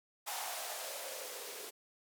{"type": "noise with band-pass filter sweep", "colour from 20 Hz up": "violet", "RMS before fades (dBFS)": -43, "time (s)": [0.26, 1.71], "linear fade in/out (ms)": 20, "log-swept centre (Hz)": [820, 400], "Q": 5.4, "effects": []}